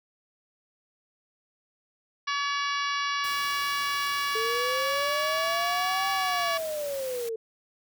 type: harmonic tone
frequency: 568 Hz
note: C#5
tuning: 42 cents sharp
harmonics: 2 / 3 / 4 / 5 / 6 / 7 / 8 / 9 / 10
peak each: -29 / -33 / -35 / -37 / -39 / -40 / -41 / -42 / -43 dBFS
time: 2.27-6.58 s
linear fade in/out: 10 ms
type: noise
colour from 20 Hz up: white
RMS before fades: -41 dBFS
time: 3.24-7.29 s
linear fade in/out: 2 ms
type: linear two-way sweep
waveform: sine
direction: up then down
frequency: 437.9 to 784 to 440.1 Hz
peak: -29 dBFS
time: 4.35-7.36 s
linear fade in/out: 5 ms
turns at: 6.1 s
effects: none